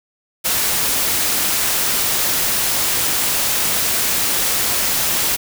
white noise, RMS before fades -18 dBFS, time 0.44-5.37 s, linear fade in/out 20 ms, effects none

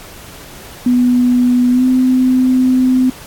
sine tone with pitch glide, 246.9 to 255.9 Hz, B3 to C4, 0 to -38 cents, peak -8 dBFS, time 0.86-3.1 s, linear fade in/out 5 ms, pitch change +62 cents, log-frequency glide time 1.71-1.84 s, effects pink hiss -35 dBFS RMS until 3.26 s + AAC 64 kbps

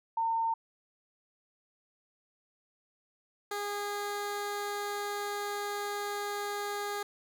sine / 15% pulse tone pair in turn, 909 / 409.4 Hz, A#5 / G#4, -44 / -25 cents, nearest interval octave + major second, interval 1381 cents, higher first, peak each -27 dBFS, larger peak neither, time 0.17-0.54 / 3.51-7.03 s, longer second, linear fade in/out 5 ms, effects none

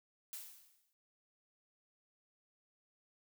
blue noise with exponential decay, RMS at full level -44 dBFS, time 0.33-0.93 s, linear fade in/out 0 ms, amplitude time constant 130 ms, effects none

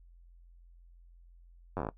slowing click train, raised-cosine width 1 ms, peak -20 dBFS, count 9, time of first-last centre 1.77-1.889 s, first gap 10 ms, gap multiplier 1.11, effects noise-tail reverb RT60 0.1 s tail -18 dB re dry + added 43 Hz sine -54 dBFS peak until 1.97 s

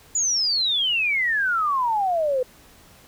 sine exponential sweep, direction down, 7040 to 494.2 Hz, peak -19 dBFS, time 0.15-2.43 s, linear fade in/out 5 ms, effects pink hiss -51 dBFS RMS until 3.07 s

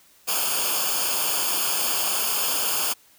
white noise with comb filter, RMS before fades -24 dBFS, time 0.27-2.94 s, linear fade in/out 20 ms, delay 0.51 ms, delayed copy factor -0.85, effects white hiss -56 dBFS RMS until 3.18 s

